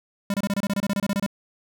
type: tone bursts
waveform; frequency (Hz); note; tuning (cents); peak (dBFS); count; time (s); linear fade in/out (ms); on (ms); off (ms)
square; 200.2; G3; +37; -22; 15; 0.3-1.264; 2; 40; 26
effects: none